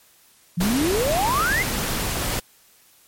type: exponential sweep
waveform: sine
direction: up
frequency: 164.81 to 2165 Hz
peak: -19 dBFS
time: 0.57-1.63 s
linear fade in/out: 10 ms
type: noise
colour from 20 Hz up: pink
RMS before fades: -25 dBFS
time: 0.6-2.4 s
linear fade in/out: 10 ms
effects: white hiss -55 dBFS RMS until 3.07 s + MP3 64 kbps